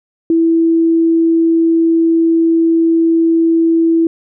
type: tone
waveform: sine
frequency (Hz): 329.6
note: E4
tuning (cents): 0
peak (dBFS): -8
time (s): 0.3-4.07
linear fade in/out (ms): 2
effects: none